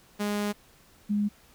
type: tone pair in turn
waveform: sawtooth / sine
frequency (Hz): 206.5 / 206.5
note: G#3 / G#3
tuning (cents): -10 / -10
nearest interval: unison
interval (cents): 0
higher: neither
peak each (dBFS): -23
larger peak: neither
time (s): 0.19-0.53 / 1.09-1.29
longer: first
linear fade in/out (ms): 20
effects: pink hiss -58 dBFS RMS until 1.54 s

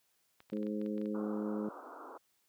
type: clicks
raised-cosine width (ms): 0.3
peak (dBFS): -39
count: 11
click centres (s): 0.404 / 0.5 / 0.533 / 0.57 / 0.63 / 0.668 / 0.815 / 0.862 / 0.98 / 1.015 / 1.058
type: harmonic tone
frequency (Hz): 105.5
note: G#2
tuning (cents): +28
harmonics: 2 / 3 / 4 / 5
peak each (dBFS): -36 / -40 / -42 / -44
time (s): 0.52-1.69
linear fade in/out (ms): 5
type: band-pass noise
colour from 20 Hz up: white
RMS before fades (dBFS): -49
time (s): 1.14-2.18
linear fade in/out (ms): 10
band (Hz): 260 to 1400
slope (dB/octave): 96
effects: white hiss -75 dBFS RMS until 2.48 s + high-pass 60 Hz 12 dB/octave

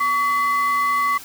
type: tone pair together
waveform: sine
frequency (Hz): 1134 / 2021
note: C#6 / B6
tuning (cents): +39 / +39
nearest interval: minor seventh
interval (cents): 1000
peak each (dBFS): -16 / -22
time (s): 0-1.18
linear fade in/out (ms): 10
effects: tanh soft clip ceiling -13 dBFS + white hiss -39 dBFS RMS until 1.24 s

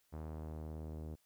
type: tone with low-pass filter sweep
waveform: sawtooth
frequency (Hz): 78.1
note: D#2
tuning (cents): +7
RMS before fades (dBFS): -45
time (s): 0.12-1.16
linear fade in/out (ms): 20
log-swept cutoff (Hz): 1000 to 490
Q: 0.98
effects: white hiss -75 dBFS RMS until 1.25 s

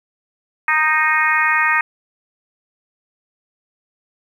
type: harmonic tone with a mistuned harmonic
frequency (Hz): 309.8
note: D#4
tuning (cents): -7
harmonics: 3 / 4 / 5 / 6 / 7 / 8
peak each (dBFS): -22 / -20 / -22 / -17 / -22 / -23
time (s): 0.68-1.81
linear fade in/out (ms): 2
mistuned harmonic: 5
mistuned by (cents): +22
effects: 8-bit

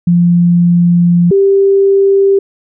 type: tone pair in turn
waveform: sine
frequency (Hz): 173.6 / 393.2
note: F3 / G4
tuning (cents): -10 / +5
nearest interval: octave + major second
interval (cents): 1415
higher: second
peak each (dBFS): -5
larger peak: neither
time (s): 0.07-1.31 / 1.31-2.39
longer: first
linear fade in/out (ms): 5
effects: none

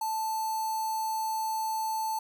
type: tone with notch filter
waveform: square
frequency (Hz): 880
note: A5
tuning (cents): 0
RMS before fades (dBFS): -31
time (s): 0.01-2.19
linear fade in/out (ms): 5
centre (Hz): 2500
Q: 0.69
effects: none

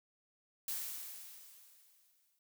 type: noise with exponential decay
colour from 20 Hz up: blue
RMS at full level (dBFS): -38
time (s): 0.68-2.39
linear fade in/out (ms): 2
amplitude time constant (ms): 370
effects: noise-tail reverb RT60 0.1 s tail -23 dB re dry

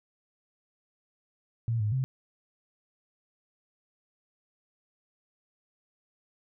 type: tone with pitch steps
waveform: sine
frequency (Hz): 115.4 / 105.6 / 131.2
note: A#2 / G#2 / C3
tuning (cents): -17 / +29 / +5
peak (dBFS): -25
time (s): 1.68-2.04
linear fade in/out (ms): 0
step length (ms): 120
effects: none

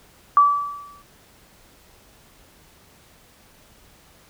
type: tone with exponential decay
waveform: sine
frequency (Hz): 1154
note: D6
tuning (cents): -31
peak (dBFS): -8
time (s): 0.37-1.02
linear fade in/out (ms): 1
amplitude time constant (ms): 140
effects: pink hiss -53 dBFS RMS until 4.29 s

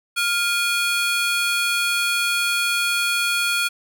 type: ring-modulated tone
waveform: 30% pulse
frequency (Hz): 1924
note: B6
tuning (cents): -46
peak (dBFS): -13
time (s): 0.16-3.69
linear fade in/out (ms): 20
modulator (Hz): 526
effects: none

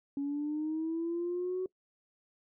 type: linear sweep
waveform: sine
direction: up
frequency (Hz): 278.3 to 374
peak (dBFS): -30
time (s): 0.17-1.66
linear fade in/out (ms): 2
effects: noise-tail reverb RT60 0.1 s tail -23 dB re dry + tanh soft clip ceiling -27 dBFS

